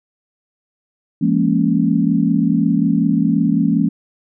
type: chord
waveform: sine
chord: Bb minor seventh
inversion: second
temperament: equal with one note detuned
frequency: 170.53 / 207.7 / 233.1 / 277.2 Hz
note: F3 / Ab3 / Bb3 / Db4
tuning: -41 / 0 / 0 / 0 cents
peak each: -18 dBFS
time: 1.21-3.89 s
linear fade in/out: 10 ms
effects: none